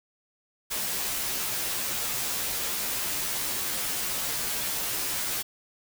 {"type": "noise with comb filter", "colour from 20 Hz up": "white", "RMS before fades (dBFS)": -30, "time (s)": [0.7, 5.43], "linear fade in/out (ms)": 20, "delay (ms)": 12, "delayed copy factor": -1, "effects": []}